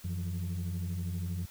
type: tone cluster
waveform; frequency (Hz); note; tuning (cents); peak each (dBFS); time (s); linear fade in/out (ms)
sine; 90.5 / 165.9 / 178.4; F#2 / E3 / F3; -38 / +11 / +37; -32 / -39 / -38; 0.04-1.46; 10
effects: tanh soft clip ceiling -28 dBFS + white hiss -54 dBFS RMS until 1.5 s